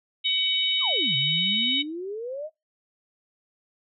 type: harmonic tone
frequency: 752 Hz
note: F#5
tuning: 28 cents sharp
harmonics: 3 / 4 / 5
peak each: -31 / -24 / -24 dBFS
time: 0.24-1.83 s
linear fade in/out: 20 ms
type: exponential two-way sweep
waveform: sine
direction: down then up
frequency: 1318 to 132.6 to 644 Hz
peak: -30 dBFS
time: 0.8-2.5 s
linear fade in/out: 50 ms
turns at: 1.16 s
effects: noise-tail reverb RT60 0.2 s tail -23 dB re dry